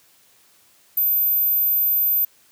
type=tone; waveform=sine; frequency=13730 Hz; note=A9; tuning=44 cents flat; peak=-16 dBFS; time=0.97-2.25 s; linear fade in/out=5 ms; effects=white hiss -56 dBFS RMS until 2.51 s + high-pass 60 Hz 12 dB/octave